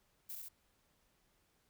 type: noise with echo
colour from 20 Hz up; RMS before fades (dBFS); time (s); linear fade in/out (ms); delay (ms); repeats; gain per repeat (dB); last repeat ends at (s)
violet; -45; 0.29-0.36; 10; 64; 2; -2; 0.488
effects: pink hiss -75 dBFS RMS until 1.69 s